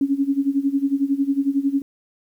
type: tone with tremolo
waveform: sine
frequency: 277.2 Hz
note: C#4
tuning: in tune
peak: -14 dBFS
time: 0.01-1.82 s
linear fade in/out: 2 ms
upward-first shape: sine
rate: 11 Hz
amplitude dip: 85%
effects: 9-bit